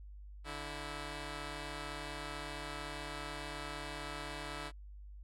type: tone pair together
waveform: 5% pulse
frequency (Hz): 145.4 / 326.6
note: D3 / E4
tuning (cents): -17 / -16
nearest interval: octave + major second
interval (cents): 1401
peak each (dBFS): -33 / -33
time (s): 0.44-4.72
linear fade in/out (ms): 50
effects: added 50 Hz sine -48 dBFS peak until 5.23 s + low-pass 9000 Hz 12 dB/octave